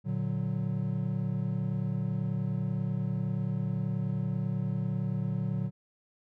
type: chord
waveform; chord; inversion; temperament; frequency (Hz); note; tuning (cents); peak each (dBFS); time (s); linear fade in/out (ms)
triangle; Bb augmented; none; equal; 116.54 / 146.83 / 185; Bb2 / D3 / F#3; 0 / 0 / 0; -31; 0.04-5.71; 50
effects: none